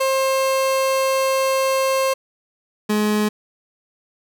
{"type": "tone pair in turn", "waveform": "30% pulse", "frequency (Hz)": [532, 211.1], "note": ["C5", "G#3"], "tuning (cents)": [29, 29], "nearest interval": "octave + major third", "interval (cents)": 1600, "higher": "first", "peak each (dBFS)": [-14, -14], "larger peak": "neither", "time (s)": [[0, 2.14], [2.89, 3.29]], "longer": "first", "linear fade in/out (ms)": 10, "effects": []}